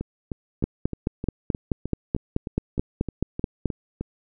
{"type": "two click trains", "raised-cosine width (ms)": 3, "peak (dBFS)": [-16, -9], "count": [14, 15], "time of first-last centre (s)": [[0.01, 4.01], [0.64, 3.657]], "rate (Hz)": [3.25, 4.64], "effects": []}